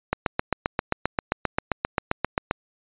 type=click train; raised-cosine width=0.5 ms; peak=-6 dBFS; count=19; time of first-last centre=0.13-2.511 s; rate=7.56 Hz; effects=resampled to 8000 Hz